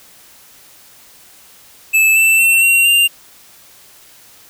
square tone with pitch steps, 2619 / 2660 / 2702 / 2744 / 2788 Hz, E7 / E7 / E7 / F7 / F7, -12 / +15 / +42 / -31 / -4 cents, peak -9 dBFS, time 1.93-3.08 s, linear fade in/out 20 ms, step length 230 ms, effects white hiss -44 dBFS RMS until 4.49 s

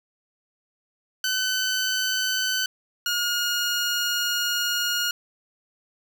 15% pulse tone pair in turn, 1516 / 1430.9 Hz, F#6 / F6, +42 / +42 cents, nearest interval minor second, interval 100 cents, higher first, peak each -16 dBFS, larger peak neither, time 1.24-2.66 / 3.06-5.11 s, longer second, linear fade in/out 2 ms, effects none

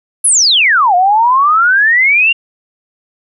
sine exponential two-way sweep, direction down then up, 11260 to 698.5 to 2822 Hz, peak -6 dBFS, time 0.24-2.33 s, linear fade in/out 10 ms, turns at 0.95 s, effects none

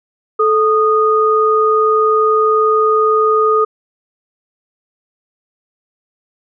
sine tone pair together, 435.6 / 1234 Hz, A4 / D#6, -17 / -15 cents, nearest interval octave + tritone, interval 1802 cents, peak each -12 dBFS, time 0.39-3.65 s, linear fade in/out 10 ms, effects none

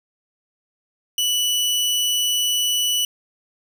sawtooth tone, 2960 Hz, F#7, in tune, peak -15 dBFS, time 1.18-3.05 s, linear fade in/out 2 ms, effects none

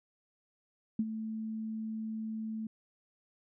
sine tone with ADSR envelope, 220 Hz, A3, in tune, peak -25 dBFS, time 0.99-2.67 s, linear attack 4 ms, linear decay 47 ms, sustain -10 dB, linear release 4 ms, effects none

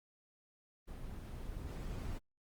brown noise with level ramp, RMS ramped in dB -46 to -41 dBFS, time 0.87-2.19 s, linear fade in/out 20 ms, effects Opus 24 kbps

